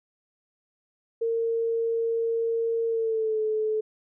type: tone with pitch glide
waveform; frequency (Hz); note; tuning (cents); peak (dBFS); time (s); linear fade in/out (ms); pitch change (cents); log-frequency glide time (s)
sine; 458.1 to 432.9; A#4 to A4; -30 to -28; -23; 1.21-3.81; 10; -98; 2.87-3.4
effects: none